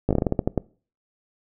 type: slowing click train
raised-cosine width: 2 ms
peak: -7 dBFS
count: 11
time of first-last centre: 0.09-0.577 s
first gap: 17 ms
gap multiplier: 1.22
effects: noise-tail reverb RT60 0.4 s tail -22 dB re dry